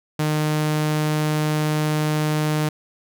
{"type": "tone", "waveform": "sawtooth", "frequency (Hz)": 152.8, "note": "D#3", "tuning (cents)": -31, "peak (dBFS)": -15, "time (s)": [0.19, 2.69], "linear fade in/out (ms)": 5, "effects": []}